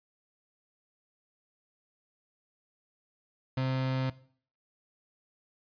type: tone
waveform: 35% pulse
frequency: 131 Hz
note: C3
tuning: 2 cents sharp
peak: -26 dBFS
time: 3.57-4.1 s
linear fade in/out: 5 ms
effects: noise-tail reverb RT60 0.5 s tail -18 dB re dry + resampled to 11025 Hz